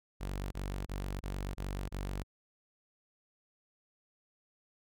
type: tone bursts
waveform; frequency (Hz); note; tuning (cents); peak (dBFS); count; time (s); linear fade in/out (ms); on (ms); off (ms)
sawtooth; 47.87; G1; -40; -32; 6; 0.2-2.235; 20; 320; 23
effects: none